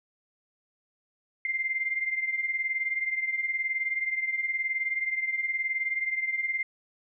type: beating tone pair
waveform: sine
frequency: 2093 / 2112 Hz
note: C7 / C7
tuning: 0 / +16 cents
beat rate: 19 Hz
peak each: -28 / -33 dBFS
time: 1.45-6.63 s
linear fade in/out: 2 ms
effects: none